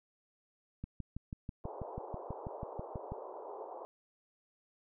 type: click train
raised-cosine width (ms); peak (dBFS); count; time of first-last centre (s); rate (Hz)
5; -28; 15; 0.84-3.12; 6.14
type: band-pass noise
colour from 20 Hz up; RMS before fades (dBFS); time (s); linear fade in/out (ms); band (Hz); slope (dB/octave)
pink; -46; 1.64-3.85; 0; 380 to 1000; 48
effects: none